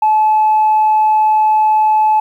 sine tone, 862 Hz, A5, 36 cents flat, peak -7 dBFS, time 0.02-2.2 s, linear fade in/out 5 ms, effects tanh soft clip ceiling -5 dBFS + 8-bit

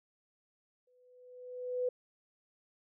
sine tone with exponential growth, 498.8 Hz, B4, 17 cents sharp, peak -28 dBFS, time 0.87-1.89 s, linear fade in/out 5 ms, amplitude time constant 220 ms, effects none

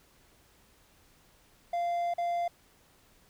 triangle tone with dropouts, 693 Hz, F5, 14 cents flat, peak -26 dBFS, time 1.73-2.48 s, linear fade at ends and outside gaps 5 ms, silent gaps 2.139-2.181 s, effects pink hiss -63 dBFS RMS until 3.29 s

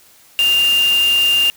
sine tone in noise, 2800 Hz, F7, 4 cents sharp, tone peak -11 dBFS, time 0.39-1.5 s, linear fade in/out 0 ms, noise white, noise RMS -26 dBFS, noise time 0.39-1.5 s, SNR +12 dB, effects white hiss -48 dBFS RMS until 1.56 s

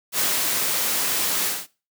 white noise with ADSR envelope, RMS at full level -21 dBFS, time 0.12-1.67 s, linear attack 69 ms, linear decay 200 ms, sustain -2 dB, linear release 210 ms, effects noise-tail reverb RT60 0.3 s tail -19 dB re dry + high-pass 150 Hz 12 dB/octave

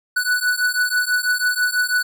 square beating tone pair, 1480 / 1486.1 Hz, F#6 / F#6, 0 / +7 cents, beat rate 6.1 Hz, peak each -21 / -21 dBFS, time 0.16-2.03 s, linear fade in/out 10 ms, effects none

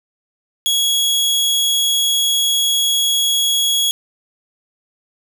sawtooth tone, 3335 Hz, G#7, 7 cents sharp, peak -11 dBFS, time 0.66-3.91 s, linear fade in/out 0 ms, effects 8-bit

